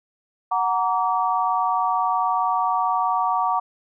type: chord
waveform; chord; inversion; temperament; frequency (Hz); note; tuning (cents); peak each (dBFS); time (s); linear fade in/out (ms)
sine; Gb augmented; none; equal with one note detuned; 740 / 932.3 / 1151.1; Gb5 / Bb5 / D6; 0 / 0 / -35; -23; 0.51-3.6; 10
effects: none